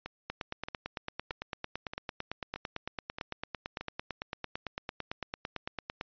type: two click trains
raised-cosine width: 0.3 ms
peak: -22 / -19 dBFS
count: 7 / 52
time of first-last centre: 0.06-3.81 / 0.3-6.011 s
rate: 1.6 / 8.93 Hz
effects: resampled to 11025 Hz